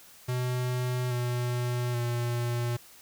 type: tone with pitch steps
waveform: square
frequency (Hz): 125.2 / 122.48 / 119.82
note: B2 / B2 / A#2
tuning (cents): +24 / -14 / +48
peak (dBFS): -28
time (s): 0.28-2.77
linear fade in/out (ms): 10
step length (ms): 830
effects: white hiss -53 dBFS RMS until 3.01 s